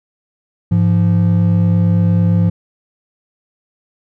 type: tone pair together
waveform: triangle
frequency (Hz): 103.19 / 172.1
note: G#2 / F3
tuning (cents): -11 / -25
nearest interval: major sixth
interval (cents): 886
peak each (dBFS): -10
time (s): 0.71-2.5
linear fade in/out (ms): 10
effects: tanh soft clip ceiling 0 dBFS